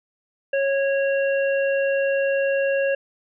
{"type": "harmonic tone", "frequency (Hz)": 550, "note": "C#5", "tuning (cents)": -14, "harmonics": [1, 3, 5], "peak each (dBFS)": [-19, -28, -31], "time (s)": [0.53, 2.95], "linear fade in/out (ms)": 5, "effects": []}